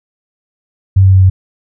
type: tone with pitch steps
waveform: sine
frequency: 96.1 / 95.33 / 94.56 / 93.8 Hz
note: G2 / G2 / F#2 / F#2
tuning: -34 / -48 / +38 / +24 cents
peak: -3 dBFS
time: 0.96-1.3 s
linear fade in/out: 10 ms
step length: 85 ms
effects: none